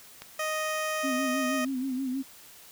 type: click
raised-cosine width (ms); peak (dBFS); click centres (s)
0.2; -23; 0.22
type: tone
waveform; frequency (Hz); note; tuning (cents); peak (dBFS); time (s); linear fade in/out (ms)
15% pulse; 622.3; D#5; 0; -22; 0.39-1.65; 5
type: tone with vibrato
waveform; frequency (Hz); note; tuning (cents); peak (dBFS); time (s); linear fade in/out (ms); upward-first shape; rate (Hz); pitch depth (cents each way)
sine; 261.6; C4; 0; -28; 1.03-2.23; 20; sine; 6.3; 73
effects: white hiss -51 dBFS RMS until 2.71 s